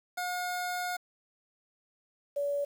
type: tone pair in turn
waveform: 25% pulse / sine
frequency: 719 / 570.7 Hz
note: F#5 / D5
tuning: -50 / -50 cents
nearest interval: major third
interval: 400 cents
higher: first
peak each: -28 dBFS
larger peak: neither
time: 0.17-0.97 / 2.36-2.65 s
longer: first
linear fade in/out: 10 ms
effects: 9-bit